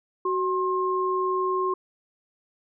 sine tone pair together, 373 / 1065.7 Hz, F#4 / C6, +14 / +31 cents, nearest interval octave + tritone, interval 1817 cents, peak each -25 dBFS, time 0.25-1.74 s, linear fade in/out 5 ms, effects none

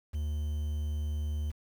triangle tone with quantisation, 75 Hz, D2, 37 cents sharp, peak -28 dBFS, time 0.13-1.52 s, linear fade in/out 20 ms, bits 9, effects none

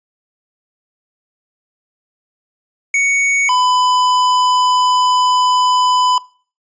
square tone pair in turn, 2230 / 1001.4 Hz, C#7 / B5, +10 / +24 cents, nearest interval octave + major second, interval 1386 cents, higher first, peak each -12 dBFS, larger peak neither, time 2.94-3.49 / 3.49-6.18 s, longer second, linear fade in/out 2 ms, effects noise-tail reverb RT60 0.4 s tail -20 dB re dry + resampled to 16000 Hz

